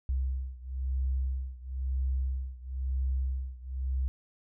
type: beating tone pair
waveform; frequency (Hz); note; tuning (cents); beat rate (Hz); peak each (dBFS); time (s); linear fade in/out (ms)
sine; 64.9 / 65.9; C2 / C2; -13 / +13; 1; -31 / -33; 0.09-4.08; 0
effects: none